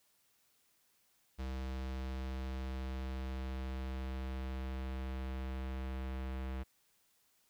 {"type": "tone with low-pass filter sweep", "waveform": "square", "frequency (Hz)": 65.3, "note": "C2", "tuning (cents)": -3, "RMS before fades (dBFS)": -40, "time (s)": [1.38, 6.64], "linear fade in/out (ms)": 20, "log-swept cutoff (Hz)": [4900, 2800], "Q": 0.95, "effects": ["white hiss -73 dBFS RMS until 7.49 s"]}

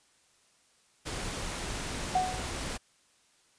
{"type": "noise", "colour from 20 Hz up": "pink", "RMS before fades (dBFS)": -36, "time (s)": [1.05, 2.78], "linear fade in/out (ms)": 20}
{"type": "tone with exponential decay", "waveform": "sine", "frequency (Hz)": 740, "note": "F#5", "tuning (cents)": 0, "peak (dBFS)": -21, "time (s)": [2.15, 2.56], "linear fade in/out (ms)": 5, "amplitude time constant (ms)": 88}
{"effects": ["white hiss -66 dBFS RMS until 3.58 s", "resampled to 22050 Hz"]}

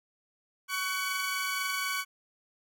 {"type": "tone cluster", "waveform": "sawtooth", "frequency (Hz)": [1120, 1502, 2264], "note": ["C#6", "F#6", "C#7"], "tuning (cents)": [18, 26, 36], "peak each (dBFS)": -31, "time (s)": [0.68, 2.05], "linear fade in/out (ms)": 50, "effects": []}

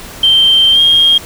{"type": "tone with pitch glide", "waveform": "sine", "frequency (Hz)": [3136, 3233], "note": ["G7", "G#7"], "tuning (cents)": [0, -47], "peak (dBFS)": -4, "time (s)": [0.23, 1.18], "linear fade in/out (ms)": 5, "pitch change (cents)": 53, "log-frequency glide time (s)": [0.72, 0.8], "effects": ["tanh soft clip ceiling 0 dBFS", "pink hiss -30 dBFS RMS until 1.25 s"]}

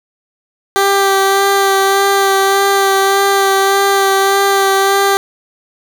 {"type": "tone with vibrato", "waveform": "15% pulse", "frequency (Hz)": 392.4, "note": "G4", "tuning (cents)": 2, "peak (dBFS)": -3, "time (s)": [0.76, 5.17], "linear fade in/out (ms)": 0, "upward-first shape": "sine", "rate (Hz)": 1.7, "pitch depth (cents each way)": 16, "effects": []}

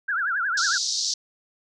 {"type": "tone with vibrato", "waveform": "sine", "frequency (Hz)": 1500, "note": "F#6", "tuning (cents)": 23, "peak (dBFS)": -22, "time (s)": [0.08, 0.78], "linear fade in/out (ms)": 10, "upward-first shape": "triangle", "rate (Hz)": 11, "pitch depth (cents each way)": 230}
{"type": "band-pass noise", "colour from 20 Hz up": "white", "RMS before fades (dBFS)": -26, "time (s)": [0.57, 1.14], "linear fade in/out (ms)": 5, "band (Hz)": [4100, 6200], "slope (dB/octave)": 48}
{"effects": []}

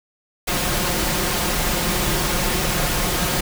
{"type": "noise with comb filter", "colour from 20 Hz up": "pink", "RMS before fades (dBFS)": -21, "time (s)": [0.47, 3.41], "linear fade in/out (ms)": 10, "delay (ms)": 5.6, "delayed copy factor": 0.55, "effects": []}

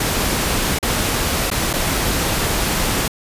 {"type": "noise with dropouts", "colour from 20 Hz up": "pink", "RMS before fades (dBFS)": -19, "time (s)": [0, 3.08], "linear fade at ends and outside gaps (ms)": 5, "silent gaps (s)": [[0.788, 0.827], [1.503, 1.513], [1.731, 1.736]], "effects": ["resampled to 32000 Hz"]}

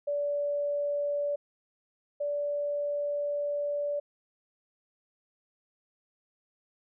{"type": "tone pair in turn", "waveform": "sine", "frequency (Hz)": [578, 580.1], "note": ["D5", "D5"], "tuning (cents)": [-28, -21], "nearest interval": "unison", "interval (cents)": 7, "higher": "second", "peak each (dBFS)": [-27, -28], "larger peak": "first", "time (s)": [[0.07, 1.36], [2.2, 4]], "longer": "second", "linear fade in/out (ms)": 10, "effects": []}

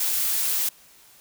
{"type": "noise", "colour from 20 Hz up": "blue", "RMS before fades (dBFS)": -24, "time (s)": [0, 0.69], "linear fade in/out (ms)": 5, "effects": ["white hiss -53 dBFS RMS until 1.2 s"]}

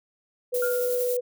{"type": "tone with vibrato", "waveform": "sine", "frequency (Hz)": 493.9, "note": "B4", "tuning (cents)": 0, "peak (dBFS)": -23, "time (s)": [0.52, 1.21], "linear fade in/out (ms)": 20, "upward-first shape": "sine", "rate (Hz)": 17, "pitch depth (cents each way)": 9}
{"type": "noise with tremolo", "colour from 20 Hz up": "violet", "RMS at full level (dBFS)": -32, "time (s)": [0.54, 1.17], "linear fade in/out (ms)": 5, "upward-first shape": "sine", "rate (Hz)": 11, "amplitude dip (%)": 30}
{"type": "tone with exponential decay", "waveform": "sine", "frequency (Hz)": 1414, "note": "F6", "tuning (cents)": 21, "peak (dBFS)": -27, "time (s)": [0.62, 1.13], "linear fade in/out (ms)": 5, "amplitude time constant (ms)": 110}
{"effects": []}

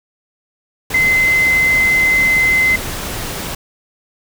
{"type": "tone in noise", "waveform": "sine", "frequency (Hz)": 2058, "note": "C7", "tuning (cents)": -29, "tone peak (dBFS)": -10, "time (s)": [0.94, 2.76], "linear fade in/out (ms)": 5, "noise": "pink", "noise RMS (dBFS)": -24, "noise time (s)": [0.9, 3.55], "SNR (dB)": 11, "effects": []}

